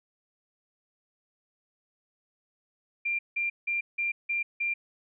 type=tone bursts; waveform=sine; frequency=2382 Hz; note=D7; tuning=24 cents sharp; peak=-26 dBFS; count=6; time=3.05-4.74 s; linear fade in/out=10 ms; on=140 ms; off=170 ms; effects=none